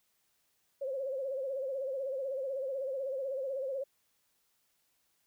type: tone with vibrato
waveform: sine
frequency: 536 Hz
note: C5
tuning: 42 cents sharp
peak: -33 dBFS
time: 0.81-3.84 s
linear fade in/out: 10 ms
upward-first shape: sine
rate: 16 Hz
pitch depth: 80 cents each way
effects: white hiss -75 dBFS RMS until 5.26 s